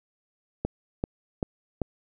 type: click train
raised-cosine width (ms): 2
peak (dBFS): -13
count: 4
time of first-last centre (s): 0.65-1.817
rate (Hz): 2.57
effects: none